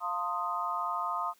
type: chord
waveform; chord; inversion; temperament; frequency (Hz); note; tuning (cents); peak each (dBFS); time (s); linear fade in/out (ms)
sine; F dominant seventh; none; equal with one note detuned; 698.5 / 901.6 / 1046.5 / 1244.5; F5 / A5 / C6 / Eb6; 0 / +42 / 0 / 0; -38 / -38 / -35 / -33; 0-1.34; 50
effects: white hiss -65 dBFS RMS until 1.39 s